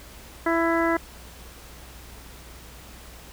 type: harmonic tone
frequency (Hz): 332.5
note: E4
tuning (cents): +15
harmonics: 1 / 2 / 3 / 4 / 5 / 6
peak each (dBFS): -23 / -26 / -28 / -29 / -30 / -31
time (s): 0.46-0.97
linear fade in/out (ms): 5
effects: added 60 Hz sine -46 dBFS peak until 3.32 s + pink hiss -46 dBFS RMS until 3.32 s